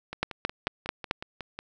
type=two click trains; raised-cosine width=0.3 ms; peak=-20 / -9 dBFS; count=9 / 5; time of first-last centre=0.13-1.59 / 0.23-1.111 s; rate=5.48 / 4.54 Hz; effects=none